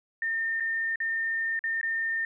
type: tone with dropouts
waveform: sine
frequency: 1814 Hz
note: A#6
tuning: 48 cents flat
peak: -26 dBFS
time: 0.22-2.25 s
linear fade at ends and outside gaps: 2 ms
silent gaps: 0.6-0.605 / 0.958-1.002 / 1.592-1.639 / 1.813-1.83 s
effects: none